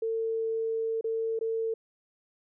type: tone with dropouts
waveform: sine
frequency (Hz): 449.7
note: A4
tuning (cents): +38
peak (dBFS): -27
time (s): 0.02-1.74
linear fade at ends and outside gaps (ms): 5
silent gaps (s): 1.011-1.042 / 1.391-1.41
effects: none